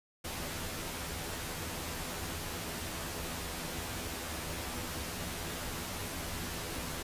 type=noise with comb filter; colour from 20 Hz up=pink; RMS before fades=-39 dBFS; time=0.24-7.03 s; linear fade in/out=10 ms; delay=12 ms; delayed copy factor=+0.65; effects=resampled to 32000 Hz